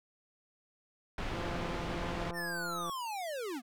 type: low-pass noise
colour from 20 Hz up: pink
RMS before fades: -38 dBFS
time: 1.18-2.31 s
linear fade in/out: 2 ms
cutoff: 3000 Hz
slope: 12 dB/octave
type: click train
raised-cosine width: 1 ms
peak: -29 dBFS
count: 267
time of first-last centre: 1.35-2.897 s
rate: 172 Hz
type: linear sweep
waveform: square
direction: down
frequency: 1836 to 221 Hz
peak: -37 dBFS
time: 2.33-3.62 s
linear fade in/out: 50 ms
effects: none